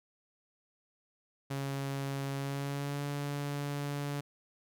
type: tone with pitch glide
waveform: sawtooth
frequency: 138 to 143.36 Hz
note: C#3 to D3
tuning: -7 to -41 cents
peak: -30 dBFS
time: 1.5-4.21 s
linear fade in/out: 10 ms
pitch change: +66 cents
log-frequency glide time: 2.34-3.03 s
effects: none

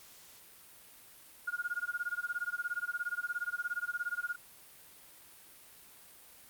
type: tone with tremolo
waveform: sine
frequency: 1430 Hz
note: F6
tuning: 41 cents sharp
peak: -30 dBFS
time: 1.47-4.36 s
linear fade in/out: 10 ms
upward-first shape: sine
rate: 17 Hz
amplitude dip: 100%
effects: white hiss -56 dBFS RMS until 6.49 s + Opus 48 kbps

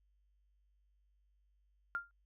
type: tone with exponential decay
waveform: sine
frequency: 1396.9 Hz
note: F6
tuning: in tune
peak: -31 dBFS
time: 1.95-2.11 s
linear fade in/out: 0 ms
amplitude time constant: 33 ms
effects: added 50 Hz sine -70 dBFS peak until 2.25 s

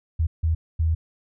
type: tone bursts at uneven times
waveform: sine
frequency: 80.8 Hz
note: E2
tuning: 34 cents flat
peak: -18 dBFS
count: 3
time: 0.19-0.27 / 0.43-0.55 / 0.79-0.95 s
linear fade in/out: 10 ms
effects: none

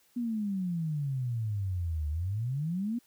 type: exponential two-way sweep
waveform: sine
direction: down then up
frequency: 246.9 to 73.42 to 246.9 Hz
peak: -29 dBFS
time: 0.16-2.99 s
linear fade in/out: 10 ms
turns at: 2.09 s
effects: white hiss -66 dBFS RMS until 3.06 s

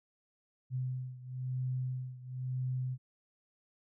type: beating tone pair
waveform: sine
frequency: 127.7 / 128.7 Hz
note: C3 / C3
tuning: -42 / -28 cents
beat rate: 1 Hz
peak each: -36 / -39 dBFS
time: 0.7-2.98 s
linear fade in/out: 50 ms
effects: none

